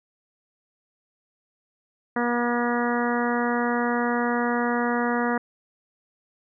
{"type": "harmonic tone", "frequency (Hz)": 240, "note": "B3", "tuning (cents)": -49, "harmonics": [1, 2, 3, 4, 5, 6, 7, 8], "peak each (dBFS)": [-25, -28, -30, -31, -32, -33, -33, -34], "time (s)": [2.16, 5.38], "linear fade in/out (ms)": 5, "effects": []}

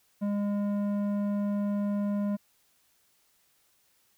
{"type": "tone with low-pass filter", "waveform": "square", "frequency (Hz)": 203.8, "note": "G#3", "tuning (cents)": -32, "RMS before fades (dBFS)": -29, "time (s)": [0.21, 2.37], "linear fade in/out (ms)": 20, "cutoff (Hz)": 740, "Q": 0.66, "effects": ["white hiss -68 dBFS RMS until 4.17 s"]}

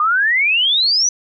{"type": "exponential sweep", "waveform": "sine", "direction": "up", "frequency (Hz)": [1186, 6050], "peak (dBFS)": -12, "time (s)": [0, 1.09], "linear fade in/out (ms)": 2, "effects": []}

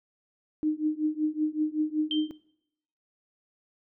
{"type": "tone with tremolo", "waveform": "sine", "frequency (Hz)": 307.2, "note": "D#4", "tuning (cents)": -22, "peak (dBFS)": -21, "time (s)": [0.63, 2.31], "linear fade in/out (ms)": 0, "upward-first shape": "triangle", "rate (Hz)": 5.3, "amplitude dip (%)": 100}
{"type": "tone with exponential decay", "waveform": "sine", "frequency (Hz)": 3136, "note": "G7", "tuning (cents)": 0, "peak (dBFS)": -25, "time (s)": [2.11, 2.36], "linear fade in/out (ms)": 1, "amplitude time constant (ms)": 54}
{"effects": ["noise-tail reverb RT60 0.8 s tail -20 dB re dry"]}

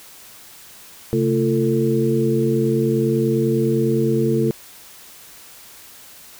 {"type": "tone cluster", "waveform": "sine", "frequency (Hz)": [134.5, 224.3, 343.9, 444.4], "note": ["C3", "A3", "F4", "A4"], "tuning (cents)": [48, 34, -27, 17], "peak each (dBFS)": -21, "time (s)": [1.13, 4.51], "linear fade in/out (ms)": 0, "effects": ["white hiss -43 dBFS RMS until 6.39 s"]}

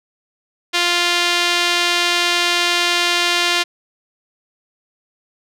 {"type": "tone with band-pass filter", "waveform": "sawtooth", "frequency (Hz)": 349.2, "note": "F4", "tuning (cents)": 0, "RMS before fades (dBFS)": -17, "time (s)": [0.73, 3.64], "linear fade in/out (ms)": 20, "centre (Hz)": 3400, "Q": 1.2, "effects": []}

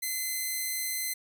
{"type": "tone", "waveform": "5% pulse", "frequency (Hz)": 2048, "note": "C7", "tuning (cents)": -38, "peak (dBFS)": -20, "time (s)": [0.02, 1.14], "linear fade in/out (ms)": 10, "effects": []}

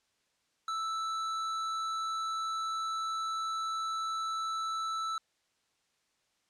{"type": "tone with tanh clipping", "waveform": "sine", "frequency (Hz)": 1318.5, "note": "E6", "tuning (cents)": 0, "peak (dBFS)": -34, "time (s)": [0.68, 5.18], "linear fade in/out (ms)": 2, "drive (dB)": 15, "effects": ["white hiss -75 dBFS RMS until 6.49 s", "low-pass 7000 Hz 12 dB/octave"]}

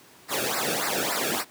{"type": "noise with flanger", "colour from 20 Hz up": "pink", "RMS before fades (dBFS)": -27, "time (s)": [0.28, 1.45], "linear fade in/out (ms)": 50, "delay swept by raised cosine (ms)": [0.3, 1.02], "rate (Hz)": 3.5, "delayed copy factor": -0.95, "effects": ["pink hiss -52 dBFS RMS until 1.5 s", "high-pass 150 Hz 12 dB/octave"]}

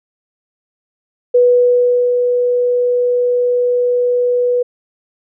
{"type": "tone with ADSR envelope", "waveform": "sine", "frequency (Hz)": 490.7, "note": "B4", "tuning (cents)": -11, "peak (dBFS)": -6, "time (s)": [1.34, 4.63], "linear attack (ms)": 10, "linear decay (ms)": 770, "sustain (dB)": -5, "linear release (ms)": 10, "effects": []}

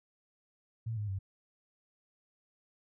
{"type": "tone with pitch steps", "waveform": "sine", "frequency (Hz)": [113.5, 104.68, 96.55], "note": ["A#2", "G#2", "G2"], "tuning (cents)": [-46, 14, -26], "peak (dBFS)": -33, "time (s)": [0.86, 1.19], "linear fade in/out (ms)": 10, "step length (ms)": 110, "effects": []}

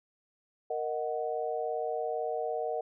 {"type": "chord", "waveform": "sine", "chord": "D# minor", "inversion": "second", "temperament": "equal", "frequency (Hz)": [466.2, 622.3, 740], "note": ["A#4", "D#5", "F#5"], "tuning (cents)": [0, 0, 0], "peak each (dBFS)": [-34, -35, -35], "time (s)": [0.7, 2.81], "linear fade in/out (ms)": 5, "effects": []}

